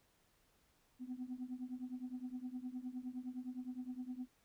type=tone with tremolo; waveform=sine; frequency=252.1 Hz; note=B3; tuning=36 cents sharp; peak=-37 dBFS; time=0.99-4.28 s; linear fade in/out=50 ms; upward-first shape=triangle; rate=9.7 Hz; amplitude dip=95%; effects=tanh soft clip ceiling -37 dBFS + pink hiss -74 dBFS RMS until 4.44 s